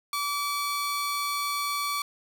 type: tone pair together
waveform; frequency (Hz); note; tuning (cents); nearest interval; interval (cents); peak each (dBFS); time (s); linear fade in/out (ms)
sawtooth; 1152 / 4349; D6 / C#8; -34 / -34; octave + major seventh; 2300; -24 / -33; 0.13-2.02; 2
effects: none